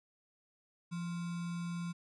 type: tone with sample-and-hold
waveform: sine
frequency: 172 Hz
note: F3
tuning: 26 cents flat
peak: -36 dBFS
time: 0.91-1.93 s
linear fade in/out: 20 ms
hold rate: 1225 Hz
effects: resampled to 22050 Hz